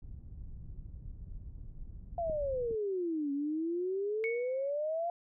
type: low-pass noise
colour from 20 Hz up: pink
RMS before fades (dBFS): -45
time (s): 0.02-2.75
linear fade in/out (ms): 5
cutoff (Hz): 100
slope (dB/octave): 12
type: exponential two-way sweep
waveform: sine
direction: down then up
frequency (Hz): 698.5 to 277.2 to 698.5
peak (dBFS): -31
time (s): 2.18-5.1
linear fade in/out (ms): 2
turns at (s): 3.32
type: clicks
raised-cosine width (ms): 3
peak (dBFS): -31 / -31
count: 2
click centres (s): 2.298 / 2.71
type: tone with exponential decay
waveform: sine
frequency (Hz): 2217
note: C#7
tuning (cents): 0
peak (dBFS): -32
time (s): 4.24-4.7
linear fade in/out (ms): 0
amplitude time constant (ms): 100
effects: none